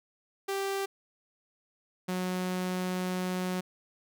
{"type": "tone pair in turn", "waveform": "sawtooth", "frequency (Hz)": [392, 183.09], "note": ["G4", "F#3"], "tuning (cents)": [0, -18], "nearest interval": "octave + minor second", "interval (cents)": 1318, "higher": "first", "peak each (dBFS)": -26, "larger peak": "neither", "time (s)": [[0.48, 0.86], [2.08, 3.61]], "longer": "second", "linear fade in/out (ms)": 10, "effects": []}